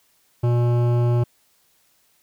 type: tone with hard clipping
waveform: sine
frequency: 120.2 Hz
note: B2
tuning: 46 cents flat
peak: -18 dBFS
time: 0.43-1.24 s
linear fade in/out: 10 ms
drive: 14 dB
effects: white hiss -62 dBFS RMS until 2.22 s